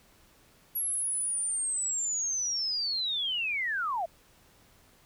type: linear sweep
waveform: sine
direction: down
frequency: 11420 to 622.3 Hz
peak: -28 dBFS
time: 0.75-4.06 s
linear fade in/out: 10 ms
effects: pink hiss -61 dBFS RMS until 5.05 s